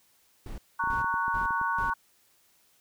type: noise bursts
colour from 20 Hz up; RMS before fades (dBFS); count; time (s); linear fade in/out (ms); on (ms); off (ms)
brown; -38; 4; 0.46-1.9; 2; 120; 320
type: chord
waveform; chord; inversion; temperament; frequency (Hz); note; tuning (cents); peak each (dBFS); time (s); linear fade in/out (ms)
sine; F# major; first; just; 925 / 1110 / 1480; A#5 / C#6 / F#6; -14 / +2 / 0; -30; 0.79-1.94; 10
type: clicks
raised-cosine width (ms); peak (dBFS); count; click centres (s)
3; -30; 10; 0.839 / 0.874 / 0.975 / 1.044 / 1.141 / 1.281 / 1.37 / 1.416 / 1.507 / 1.614
effects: white hiss -65 dBFS RMS until 2.8 s